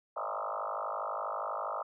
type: tone with frequency modulation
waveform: sine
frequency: 932.3 Hz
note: A#5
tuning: in tune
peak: -33 dBFS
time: 0.16-1.83 s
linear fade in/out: 10 ms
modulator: 52.3 Hz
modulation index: 7.2
effects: none